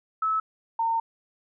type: tone pair in turn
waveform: sine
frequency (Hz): 1300 / 911.7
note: E6 / A#5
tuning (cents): -24 / -39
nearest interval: tritone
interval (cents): 615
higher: first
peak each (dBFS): -22 / -22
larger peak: neither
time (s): 0.22-0.4 / 0.79-1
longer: second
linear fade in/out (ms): 5
effects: none